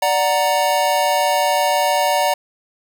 square chord, D augmented, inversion none, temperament equal, 587.3 / 740 / 932.3 Hz, D5 / F#5 / A#5, 0 / 0 / 0 cents, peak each -20 dBFS, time 0.02-2.34 s, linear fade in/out 5 ms, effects none

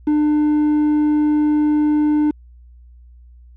triangle tone with quantisation, 300 Hz, D4, 37 cents sharp, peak -11 dBFS, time 0.07-2.31 s, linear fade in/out 5 ms, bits 6, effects added 60 Hz sine -41 dBFS peak until 3.56 s + low-pass 2000 Hz 12 dB/octave

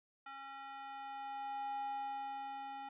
square tone with high-pass filter sweep, 273.1 Hz, C#4, 26 cents flat, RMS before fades -44 dBFS, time 0.26-2.89 s, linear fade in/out 5 ms, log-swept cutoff 1100 to 660 Hz, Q 6, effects resampled to 8000 Hz

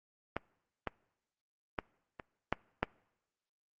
clicks, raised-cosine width 0.5 ms, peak -18 / -19 / -18 / -27 / -14 / -13 dBFS, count 6, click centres 0.366 / 0.873 / 1.788 / 2.198 / 2.526 / 2.83 s, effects noise-tail reverb RT60 0.9 s tail -25 dB re dry + Opus 32 kbps

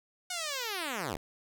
5% pulse linear sweep, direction down, 740 to 57.9 Hz, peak -22 dBFS, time 0.3-1.17 s, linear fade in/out 5 ms, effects none

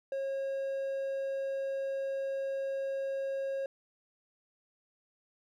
triangle tone, 543 Hz, C#5, 36 cents flat, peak -30 dBFS, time 0.12-3.66 s, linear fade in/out 2 ms, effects none

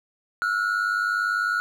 triangle tone pair together, 1341 / 1441 Hz, E6 / F#6, +29 / -46 cents, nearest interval minor second, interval 125 cents, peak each -25 / -21 dBFS, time 0.42-1.6 s, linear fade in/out 0 ms, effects none

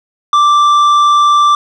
sine tone with tanh clipping, 1174.7 Hz, D6, in tune, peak -7 dBFS, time 0.33-1.55 s, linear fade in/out 2 ms, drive 8 dB, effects none

